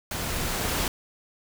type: noise with level ramp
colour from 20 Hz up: pink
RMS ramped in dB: -31 to -26 dBFS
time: 0.11-0.88 s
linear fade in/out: 2 ms
effects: none